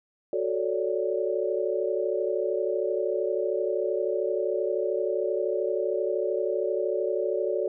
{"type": "chord", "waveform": "sine", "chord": "D major seventh", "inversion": "first", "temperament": "equal", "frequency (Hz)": [370, 440, 554.4, 587.3], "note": ["F#4", "A4", "C#5", "D5"], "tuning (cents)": [0, 0, 0, 0], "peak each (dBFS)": [-29, -29, -31, -31], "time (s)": [0.33, 7.68], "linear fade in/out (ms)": 2, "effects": []}